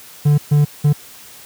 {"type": "tone bursts at uneven times", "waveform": "triangle", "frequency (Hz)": 146.83, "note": "D3", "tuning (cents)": 0, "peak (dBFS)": -7, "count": 3, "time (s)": [[0.25, 0.38], [0.51, 0.65], [0.84, 0.93]], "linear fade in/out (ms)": 10, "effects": ["white hiss -40 dBFS RMS until 1.45 s", "high-pass 60 Hz 12 dB/octave"]}